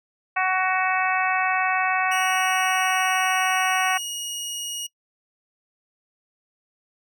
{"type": "harmonic tone", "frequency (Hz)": 373.4, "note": "F#4", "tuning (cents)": 16, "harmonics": [2, 3, 4, 5, 6, 7], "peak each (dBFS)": [-24, -26, -27, -28, -29, -29], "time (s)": [0.36, 3.98], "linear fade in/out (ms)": 10}
{"type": "tone", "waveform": "20% pulse", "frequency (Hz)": 2884, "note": "F#7", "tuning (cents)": -45, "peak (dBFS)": -23, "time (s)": [2.11, 4.87], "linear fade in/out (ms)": 10}
{"effects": ["noise-tail reverb RT60 0.1 s tail -23 dB re dry"]}